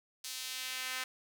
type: tone with high-pass filter sweep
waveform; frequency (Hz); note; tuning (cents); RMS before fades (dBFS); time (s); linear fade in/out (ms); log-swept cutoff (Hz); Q
sawtooth; 257.2; C4; -30; -40; 0.24-1.04; 5; 4600 to 1700; 1.1
effects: none